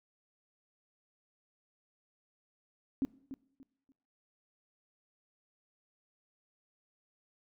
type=tone with echo; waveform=sine; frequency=270 Hz; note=C#4; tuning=45 cents flat; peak=-27 dBFS; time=3.02-3.05 s; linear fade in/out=0 ms; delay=290 ms; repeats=3; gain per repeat=-12 dB; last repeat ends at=3.92 s; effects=noise-tail reverb RT60 0.7 s tail -21 dB re dry